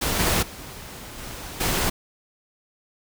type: noise with level steps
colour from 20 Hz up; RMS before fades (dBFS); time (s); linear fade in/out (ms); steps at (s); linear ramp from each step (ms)
pink; -24 / -21 / -39 / -36 / -23; 0.01-1.9; 10; 0.19 / 0.42 / 1.18 / 1.6; 10
effects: none